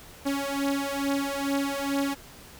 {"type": "beating tone pair", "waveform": "sawtooth", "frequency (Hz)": [277.2, 279.5], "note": ["C#4", "C#4"], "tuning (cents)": [0, 14], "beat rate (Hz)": 2.3, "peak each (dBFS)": -25, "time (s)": [0.25, 2.15], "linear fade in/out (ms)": 20, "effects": ["pink hiss -48 dBFS RMS until 2.59 s"]}